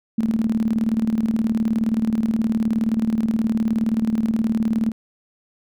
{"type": "tone with tremolo", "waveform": "sine", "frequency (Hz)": 222.8, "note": "A3", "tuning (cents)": 22, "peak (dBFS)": -15, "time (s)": [0.18, 4.92], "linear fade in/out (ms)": 5, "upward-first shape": "square", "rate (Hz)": 19, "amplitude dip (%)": 65, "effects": []}